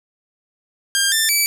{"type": "tone with pitch steps", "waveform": "10% pulse", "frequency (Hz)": [1603, 1781, 2303], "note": ["G6", "A6", "D7"], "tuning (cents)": [38, 21, -34], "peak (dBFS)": -6, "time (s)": [0.95, 1.46], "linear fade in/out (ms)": 0, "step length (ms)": 170, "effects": []}